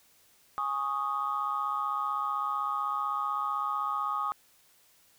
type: chord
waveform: sine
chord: Ab suspended fourth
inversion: none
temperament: equal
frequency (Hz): 830.6 / 1108.7 / 1244.5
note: Ab5 / Db6 / Eb6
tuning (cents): 0 / 0 / 0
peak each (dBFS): -36 / -33 / -30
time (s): 0.58-4.32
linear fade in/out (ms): 0
effects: tanh soft clip ceiling -20 dBFS + white hiss -63 dBFS RMS until 5.18 s